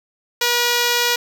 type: tone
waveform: 5% pulse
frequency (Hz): 481.1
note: B4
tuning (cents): -45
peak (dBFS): -4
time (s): 0.41-1.16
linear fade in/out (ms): 5
effects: none